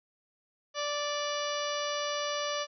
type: harmonic tone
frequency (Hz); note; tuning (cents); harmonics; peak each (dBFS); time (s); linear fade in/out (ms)
585; D5; -7; 1 / 2 / 3 / 4 / 5 / 6 / 7 / 8 / 9 / 10; -34 / -36 / -41 / -44 / -40 / -42 / -47 / -43 / -49 / -43; 0.74-2.67; 50
effects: none